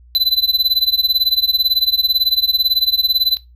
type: tone with tremolo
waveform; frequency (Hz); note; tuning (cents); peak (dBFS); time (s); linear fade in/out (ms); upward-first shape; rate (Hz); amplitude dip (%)
square; 4014; B7; +27; -10; 0.15-3.37; 0; sine; 18; 95
effects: noise-tail reverb RT60 0.2 s tail -18 dB re dry + added 60 Hz sine -42 dBFS peak until 3.55 s